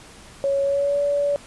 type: tone with pitch glide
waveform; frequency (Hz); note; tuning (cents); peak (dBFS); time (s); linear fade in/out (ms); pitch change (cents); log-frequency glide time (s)
sine; 554.4 to 573.3; C#5 to D5; 0 to -42; -18; 0.44-1.36; 0; +58; 0.62-1
effects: pink hiss -45 dBFS RMS until 1.46 s + resampled to 24000 Hz